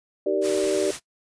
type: chord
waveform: sine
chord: Eb major seventh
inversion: none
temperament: equal with one note detuned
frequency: 311.1 / 386.8 / 466.2 / 587.3 Hz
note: Eb4 / G4 / Bb4 / D5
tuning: 0 / -23 / 0 / 0 cents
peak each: -29 / -23 / -28 / -25 dBFS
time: 0.26-0.91 s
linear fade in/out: 5 ms
type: noise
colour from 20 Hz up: white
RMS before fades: -32 dBFS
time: 0.41-1 s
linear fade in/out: 50 ms
effects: noise-tail reverb RT60 0.1 s tail -19 dB re dry + resampled to 22050 Hz